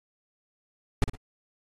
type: noise with echo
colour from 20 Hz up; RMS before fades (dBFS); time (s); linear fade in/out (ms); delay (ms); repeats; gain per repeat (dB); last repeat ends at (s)
brown; -18; 1.02-1.04; 2; 57; 2; -10; 1.154
effects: AAC 32 kbps